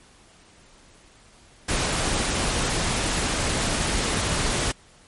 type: noise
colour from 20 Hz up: pink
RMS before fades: -24 dBFS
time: 1.68-4.72 s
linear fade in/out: 10 ms
effects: pink hiss -53 dBFS RMS until 5.07 s + MP3 48 kbps